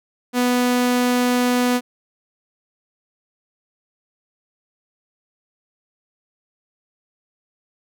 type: tone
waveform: sawtooth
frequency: 246.9 Hz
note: B3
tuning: in tune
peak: -12 dBFS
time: 0.33-1.81 s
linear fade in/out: 50 ms
effects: none